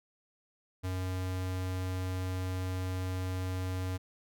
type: tone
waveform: square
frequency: 92.5 Hz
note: F#2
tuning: in tune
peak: -33 dBFS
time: 0.83-3.98 s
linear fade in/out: 20 ms
effects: none